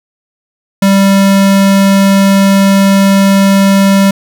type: tone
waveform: square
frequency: 196 Hz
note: G3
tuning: in tune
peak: -5 dBFS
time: 0.82-4.11 s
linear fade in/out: 5 ms
effects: none